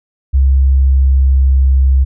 sine tone with pitch glide, 67.1 to 66.44 Hz, C2 to C2, +44 to +27 cents, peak -6 dBFS, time 0.33-2.05 s, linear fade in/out 20 ms, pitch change -17 cents, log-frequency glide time 0.44-1.81 s, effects none

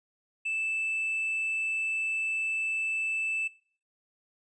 sine tone with tanh clipping, 2637 Hz, E7, in tune, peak -29 dBFS, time 0.45-3.48 s, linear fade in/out 10 ms, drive 2 dB, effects noise-tail reverb RT60 0.5 s tail -21 dB re dry + resampled to 22050 Hz

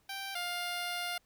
10% pulse tone pair in turn, 783 / 704.5 Hz, G5 / F5, -2 / +15 cents, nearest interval major second, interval 183 cents, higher first, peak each -30 / -26 dBFS, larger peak second, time 0.09-0.35 / 0.35-1.18 s, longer second, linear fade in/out 5 ms, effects pink hiss -71 dBFS RMS until 1.25 s

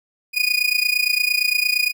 30% pulse tone with amplitude modulation, 2467 Hz, D#7, 15 cents flat, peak -11 dBFS, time 0.33-1.93 s, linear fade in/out 50 ms, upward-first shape sine, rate 28.7 Hz, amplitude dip 85%, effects none

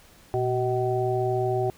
harmonic tone with a mistuned harmonic, 126.2 Hz, B2, 38 cents sharp, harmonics 1 / 3 / 5 / 6, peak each -28 / -25 / -31 / -29 dBFS, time 0.34-1.7 s, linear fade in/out 0 ms, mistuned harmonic 1, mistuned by -96 cents, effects pink hiss -54 dBFS RMS until 1.77 s

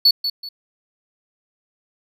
triangle tone with echo, 4435 Hz, C#8, in tune, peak -8 dBFS, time 0.05-0.11 s, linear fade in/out 5 ms, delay 190 ms, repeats 2, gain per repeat -10 dB, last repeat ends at 0.49 s, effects none

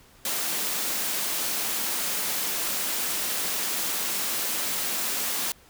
white high-pass noise, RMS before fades -28 dBFS, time 0.25-5.52 s, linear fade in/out 2 ms, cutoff 160 Hz, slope 48 dB/octave, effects pink hiss -55 dBFS RMS until 5.69 s

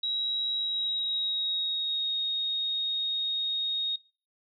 sine tone with pitch glide, 3855 to 3732 Hz, B7 to A#7, -43 to +1 cents, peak -27 dBFS, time 0.03-3.96 s, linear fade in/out 5 ms, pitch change -56 cents, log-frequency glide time 0.55-2.16 s, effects noise-tail reverb RT60 0.4 s tail -24 dB re dry

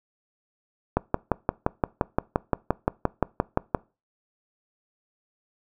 click train, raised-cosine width 1 ms, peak -6 dBFS, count 17, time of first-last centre 0.97-3.748 s, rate 5.76 Hz, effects noise-tail reverb RT60 0.3 s tail -23 dB re dry

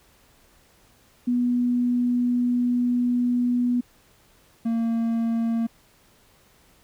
sine / triangle tone pair in turn, 244.5 / 229.3 Hz, B3 / A#3, -17 / -28 cents, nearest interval minor second, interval 111 cents, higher first, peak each -19 dBFS, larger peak neither, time 1.27-3.81 / 4.65-5.67 s, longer first, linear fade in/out 10 ms, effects pink hiss -58 dBFS RMS until 6.83 s

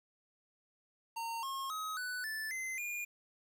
square tone with pitch steps, 918 / 1079.2 / 1268.6 / 1491.3 / 1753.1 / 2061 / 2423 Hz, A#5 / C#6 / D#6 / F#6 / A6 / C7 / D#7, -27 / -47 / +33 / +13 / -7 / -27 / -47 cents, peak -38 dBFS, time 1.16-3.05 s, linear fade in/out 10 ms, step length 270 ms, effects 11-bit

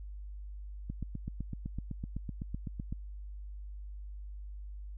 click train, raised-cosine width 5 ms, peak -25 dBFS, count 17, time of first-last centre 0.9-2.925 s, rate 7.9 Hz, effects added 50 Hz sine -41 dBFS peak until 4.97 s

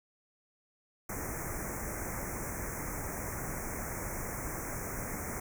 pink band-stop noise, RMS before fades -38 dBFS, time 1.09-5.4 s, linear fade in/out 5 ms, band 2300 to 5700 Hz, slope 96 dB/octave, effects none

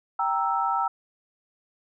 sine chord, E diminished, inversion first, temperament equal, 784 / 932.3 / 1318.5 Hz, G5 / Bb5 / E6, 0 / 0 / 0 cents, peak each -27 / -27 / -26 dBFS, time 0.19-0.88 s, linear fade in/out 5 ms, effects none

